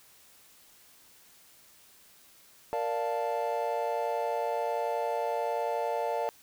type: chord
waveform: triangle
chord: Bb major seventh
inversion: none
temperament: equal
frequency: 466.2 / 587.3 / 698.5 / 880 Hz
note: Bb4 / D5 / F5 / A5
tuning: 0 / 0 / 0 / 0 cents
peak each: -32 dBFS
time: 2.73-6.29 s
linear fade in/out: 0 ms
effects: white hiss -58 dBFS RMS until 6.42 s